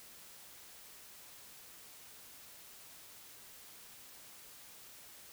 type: silence
effects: white hiss -55 dBFS RMS until 5.32 s